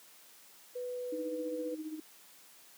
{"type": "tone", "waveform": "sine", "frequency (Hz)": 494.9, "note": "B4", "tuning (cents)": 4, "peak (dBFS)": -36, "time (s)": [0.75, 1.75], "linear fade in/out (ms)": 10}
{"type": "tone with tremolo", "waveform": "sine", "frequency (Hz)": 311.1, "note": "D#4", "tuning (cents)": 0, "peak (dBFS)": -35, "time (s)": [1.12, 2], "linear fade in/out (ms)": 5, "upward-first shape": "sine", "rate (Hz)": 15, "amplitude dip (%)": 65}
{"effects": ["white hiss -58 dBFS RMS until 2.77 s", "high-pass 200 Hz 12 dB/octave"]}